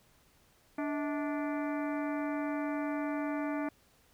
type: harmonic tone with a mistuned harmonic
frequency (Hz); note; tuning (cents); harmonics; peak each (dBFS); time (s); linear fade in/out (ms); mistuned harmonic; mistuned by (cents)
292.5; D4; -7; 1 / 2 / 3 / 4 / 5 / 6 / 7 / 8; -33 / -39 / -43 / -45 / -47 / -49 / -50 / -51; 0.78-3.69; 5; 2; +150
effects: pink hiss -66 dBFS RMS until 4.13 s